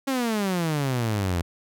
sawtooth exponential sweep, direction down, 276.6 to 82.41 Hz, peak -19 dBFS, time 0.07-1.42 s, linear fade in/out 10 ms, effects none

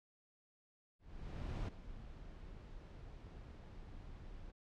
brown noise with ADSR envelope, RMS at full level -39 dBFS, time 0.99-4.52 s, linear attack 690 ms, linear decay 11 ms, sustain -13 dB, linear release 18 ms, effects low-pass 5000 Hz 12 dB/octave

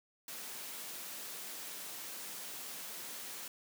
white high-pass noise, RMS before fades -45 dBFS, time 0.28-3.48 s, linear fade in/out 2 ms, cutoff 160 Hz, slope 24 dB/octave, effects none

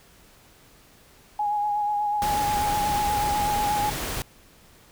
sine tone with vibrato, 830.6 Hz, G#5, in tune, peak -22 dBFS, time 1.39-3.9 s, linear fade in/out 5 ms, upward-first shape sine, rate 8.2 Hz, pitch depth 25 cents each way
pink noise, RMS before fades -30 dBFS, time 2.22-4.22 s, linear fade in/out 0 ms
effects pink hiss -54 dBFS RMS until 4.91 s

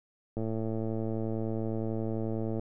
click train, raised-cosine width 2 ms, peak -21 dBFS, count 248, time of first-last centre 0.37-2.595 s, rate 111 Hz, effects none

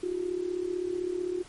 sine tone with amplitude modulation, 360 Hz, F#4, 47 cents flat, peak -25 dBFS, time 0.03-1.43 s, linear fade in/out 5 ms, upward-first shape sine, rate 35.7 Hz, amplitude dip 75%, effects pink hiss -52 dBFS RMS until 1.48 s + MP3 48 kbps

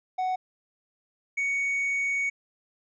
triangle tone pair in turn, 743 / 2232 Hz, F#5 / C#7, +7 / +11 cents, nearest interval octave + perfect fifth, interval 1904 cents, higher second, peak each -23 dBFS, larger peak neither, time 0.18-0.36 / 1.37-2.3 s, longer second, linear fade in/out 10 ms, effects resampled to 16000 Hz

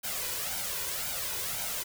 white noise with flanger, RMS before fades -34 dBFS, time 0.03-1.84 s, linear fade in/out 20 ms, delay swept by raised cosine 1.3 to 2.06 ms, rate 1.9 Hz, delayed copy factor +0.6, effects none

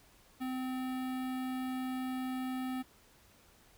square tone with notch filter, 257.5 Hz, C4, 28 cents flat, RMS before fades -37 dBFS, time 0.4-2.83 s, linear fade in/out 20 ms, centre 6100 Hz, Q 0.75, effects pink hiss -63 dBFS RMS until 3.77 s

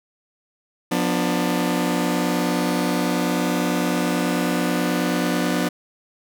sawtooth chord, B diminished, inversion second, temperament just, 177.8 / 246.9 / 296.3 Hz, F3 / B3 / D4, +31 / 0 / +15 cents, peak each -20 dBFS, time 0.91-5.69 s, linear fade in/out 10 ms, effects none

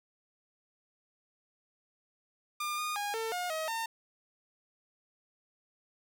sawtooth tone with pitch steps, 1203 / 1224 / 819 / 449.3 / 716 / 634 / 908 Hz, D6 / D#6 / G#5 / A4 / F5 / D#5 / A#5, +41 / -29 / -24 / +36 / +43 / +32 / -46 cents, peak -29 dBFS, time 2.6-3.86 s, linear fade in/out 5 ms, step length 180 ms, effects none

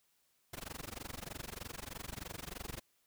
pink noise with amplitude modulation, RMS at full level -42 dBFS, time 0.53-2.8 s, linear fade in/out 5 ms, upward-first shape sine, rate 23.2 Hz, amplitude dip 100%, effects white hiss -75 dBFS RMS until 3.06 s

